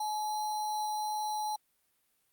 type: tone with sample-and-hold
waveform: sine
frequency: 851 Hz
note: G#5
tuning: 42 cents sharp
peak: -31 dBFS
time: 0-1.56 s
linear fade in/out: 5 ms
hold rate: 4900 Hz
effects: white hiss -74 dBFS RMS until 2.32 s + Opus 48 kbps